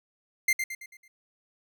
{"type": "tone with echo", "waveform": "45% pulse", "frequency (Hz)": 2096, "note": "C7", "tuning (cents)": 2, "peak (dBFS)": -20, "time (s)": [0.48, 0.53], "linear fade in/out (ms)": 5, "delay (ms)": 110, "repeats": 5, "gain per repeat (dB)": -7, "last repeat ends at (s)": 1.08, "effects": []}